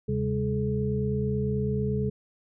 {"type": "tone cluster", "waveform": "sine", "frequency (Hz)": [77.6, 133.5, 202.6, 427.3], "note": ["D#2", "C3", "G#3", "G#4"], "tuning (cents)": [-4, 35, -43, 49], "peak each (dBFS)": [-34, -28, -30, -30], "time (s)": [0.08, 2.1], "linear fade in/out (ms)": 10, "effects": []}